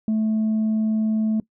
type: tone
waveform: sine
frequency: 218.1 Hz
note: A3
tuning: 15 cents flat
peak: -16 dBFS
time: 0.08-1.4 s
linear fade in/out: 2 ms
effects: noise-tail reverb RT60 0.1 s tail -21 dB re dry + tanh soft clip ceiling -17 dBFS